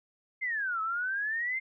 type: exponential two-way sweep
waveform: sine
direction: down then up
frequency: 2122 to 1284 to 2122 Hz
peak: -29 dBFS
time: 0.41-1.6 s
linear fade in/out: 20 ms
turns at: 0.81 s
effects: none